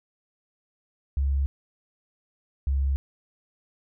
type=tone pair in turn; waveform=sine; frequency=68.9 / 68.31 Hz; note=C#2 / C#2; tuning=-10 / -25 cents; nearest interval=unison; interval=15 cents; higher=first; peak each=-21 dBFS; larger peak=neither; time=1.17-1.46 / 2.67-2.96 s; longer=neither; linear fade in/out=0 ms; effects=none